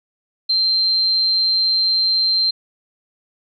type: tone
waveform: sine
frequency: 4142 Hz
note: C8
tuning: 18 cents flat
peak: -14 dBFS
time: 0.49-2.51 s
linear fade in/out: 10 ms
effects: none